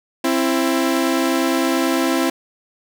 sawtooth tone pair together, 264.9 / 333.7 Hz, C4 / E4, +22 / +21 cents, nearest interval major third, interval 399 cents, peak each -15 dBFS, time 0.24-2.3 s, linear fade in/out 5 ms, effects none

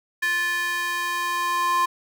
square tone with high-pass filter sweep, 349.2 Hz, F4, in tune, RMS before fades -24 dBFS, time 0.22-1.86 s, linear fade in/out 10 ms, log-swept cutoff 1700 to 1100 Hz, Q 5.1, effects none

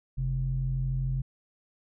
square tone with low-pass filter, 43.65 Hz, F1, in tune, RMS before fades -29 dBFS, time 0.17-1.22 s, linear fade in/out 10 ms, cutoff 130 Hz, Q 5.3, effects none

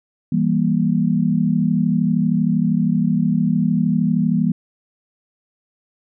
sine chord, E diminished, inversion none, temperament just, 164.81 / 197.78 / 237.3 Hz, E3 / G3 / Bb3, 0 / +16 / +31 cents, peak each -19 dBFS, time 0.32-4.52 s, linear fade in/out 5 ms, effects none

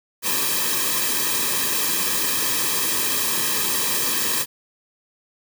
white noise with comb filter, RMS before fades -22 dBFS, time 0.22-4.46 s, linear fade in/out 50 ms, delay 1.4 ms, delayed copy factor -1, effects none

